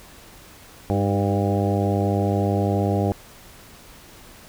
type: harmonic tone with a mistuned harmonic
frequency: 100 Hz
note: G2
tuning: 35 cents sharp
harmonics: 1 / 2 / 3 / 4 / 5 / 6 / 7 / 8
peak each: -22 / -25 / -27 / -28 / -29 / -30 / -30 / -31 dBFS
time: 0.9-3.12 s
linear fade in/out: 0 ms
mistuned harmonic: 3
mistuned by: +32 cents
effects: pink hiss -46 dBFS RMS until 4.48 s